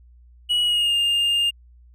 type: tone with pitch glide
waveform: triangle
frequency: 2918 to 2814 Hz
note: F#7 to F7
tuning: -25 to +12 cents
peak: -16 dBFS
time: 0.49-1.51 s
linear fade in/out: 20 ms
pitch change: -63 cents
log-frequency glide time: 0.64-0.95 s
effects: added 60 Hz sine -47 dBFS peak until 1.94 s